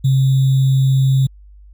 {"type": "tone with sample-and-hold", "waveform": "sine", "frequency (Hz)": 133.5, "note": "C3", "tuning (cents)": 35, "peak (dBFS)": -10, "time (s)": [0.04, 1.27], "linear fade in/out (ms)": 10, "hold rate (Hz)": 3675, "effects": ["added 50 Hz sine -39 dBFS peak until 1.73 s"]}